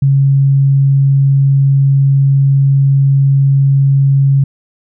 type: tone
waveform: sine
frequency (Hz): 137.6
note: C#3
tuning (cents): -12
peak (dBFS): -6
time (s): 0.02-4.44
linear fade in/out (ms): 5
effects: none